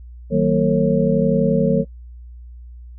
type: tone cluster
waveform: sine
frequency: 159.7 / 190.9 / 232.2 / 451.6 / 545 Hz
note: D#3 / G3 / A#3 / A4 / C#5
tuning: +45 / -46 / -7 / +45 / -29 cents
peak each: -20 dBFS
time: 0.3-1.85 s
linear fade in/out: 50 ms
effects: noise-tail reverb RT60 0.1 s tail -24 dB re dry + added 60 Hz sine -35 dBFS peak until 2.98 s